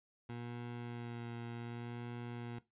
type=tone with vibrato; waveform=20% pulse; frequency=118.9 Hz; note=A#2; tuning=35 cents sharp; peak=-38 dBFS; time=0.29-2.59 s; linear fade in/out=5 ms; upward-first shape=sine; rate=0.67 Hz; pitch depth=16 cents each way; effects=noise-tail reverb RT60 0.2 s tail -17 dB re dry + resampled to 8000 Hz